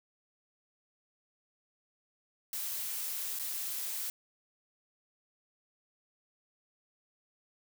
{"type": "noise with dropouts", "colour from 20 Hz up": "blue", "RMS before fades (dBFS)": -37, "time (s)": [2.53, 4.1], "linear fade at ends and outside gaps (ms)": 1, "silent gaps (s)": [3.389, 3.396], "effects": []}